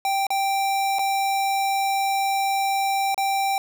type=tone with dropouts; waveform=square; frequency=784 Hz; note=G5; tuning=in tune; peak=-21 dBFS; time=0.05-3.58 s; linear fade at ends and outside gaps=1 ms; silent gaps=0.268-0.304 / 0.986-0.992 / 3.145-3.178 s; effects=none